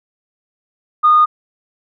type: tone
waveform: sine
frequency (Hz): 1227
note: D#6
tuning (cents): -25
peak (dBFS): -6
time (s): 1.03-1.26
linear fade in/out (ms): 20
effects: tanh soft clip ceiling -2 dBFS